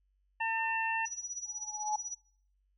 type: harmonic tone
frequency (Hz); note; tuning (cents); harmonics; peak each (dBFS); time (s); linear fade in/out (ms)
901; A5; +41; 1 / 2 / 3; -33 / -35 / -36; 0.4-1.06; 10
type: tone with tremolo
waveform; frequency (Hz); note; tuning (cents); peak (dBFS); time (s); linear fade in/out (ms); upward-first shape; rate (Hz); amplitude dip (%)
sine; 5860; F#8; -18; -35; 1.05-2.15; 10; sine; 16; 80
type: tone with exponential growth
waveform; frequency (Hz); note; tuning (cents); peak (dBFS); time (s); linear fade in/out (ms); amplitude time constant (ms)
sine; 849; G#5; +38; -27; 1.45-1.96; 5; 110
effects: noise-tail reverb RT60 0.6 s tail -24 dB re dry + added 48 Hz sine -70 dBFS peak until 2.77 s